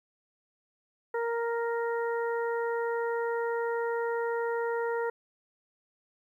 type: harmonic tone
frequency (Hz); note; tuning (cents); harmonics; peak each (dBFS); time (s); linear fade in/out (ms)
466.2; A#4; 0; 1 / 2 / 3 / 4; -29 / -35 / -39 / -41; 1.14-5.1; 5
effects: 11-bit